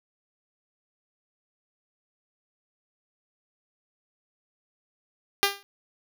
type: tone with exponential decay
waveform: 5% pulse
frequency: 399.8 Hz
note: G4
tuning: 34 cents sharp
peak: -5 dBFS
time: 5.43-5.63 s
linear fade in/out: 0 ms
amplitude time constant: 43 ms
effects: none